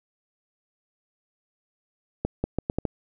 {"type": "accelerating click train", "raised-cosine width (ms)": 2, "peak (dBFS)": -11, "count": 6, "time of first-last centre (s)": [2.25, 2.852], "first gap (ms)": 190, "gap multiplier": 0.77, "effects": []}